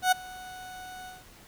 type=tone with ADSR envelope; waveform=30% pulse; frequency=739 Hz; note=F#5; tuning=2 cents flat; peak=-15 dBFS; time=0.02-1.25 s; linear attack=99 ms; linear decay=10 ms; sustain=-23 dB; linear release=180 ms; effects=pink hiss -53 dBFS RMS until 1.47 s